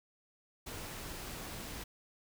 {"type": "noise", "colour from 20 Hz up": "pink", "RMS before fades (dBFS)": -44, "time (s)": [0.66, 1.84], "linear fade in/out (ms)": 10, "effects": []}